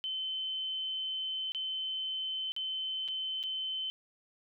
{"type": "tone with dropouts", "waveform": "sine", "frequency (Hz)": 3066, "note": "G7", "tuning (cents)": -39, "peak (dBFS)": -33, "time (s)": [0.04, 3.9], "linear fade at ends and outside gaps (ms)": 0, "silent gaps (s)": [[1.52, 1.548], [2.52, 2.564], [3.079, 3.085], [3.43, 3.437]], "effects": []}